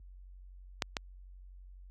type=clicks; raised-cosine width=0.2 ms; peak=-12 / -15 dBFS; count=2; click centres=0.822 / 0.968 s; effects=added 46 Hz sine -43 dBFS peak until 1.9 s + high-pass 60 Hz 12 dB/octave